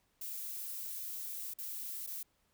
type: noise with dropouts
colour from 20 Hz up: violet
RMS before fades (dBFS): -42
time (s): 0.21-2.23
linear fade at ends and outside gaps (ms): 5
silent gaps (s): 1.538-1.585 / 2.066-2.072
effects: pink hiss -75 dBFS RMS until 2.53 s